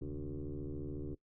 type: tone with frequency modulation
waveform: sine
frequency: 140 Hz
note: C#3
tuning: 18 cents sharp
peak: -37 dBFS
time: 0.01-1.15 s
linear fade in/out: 10 ms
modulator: 74.1 Hz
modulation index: 3.5
effects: noise-tail reverb RT60 0.1 s tail -20 dB re dry + tanh soft clip ceiling -33 dBFS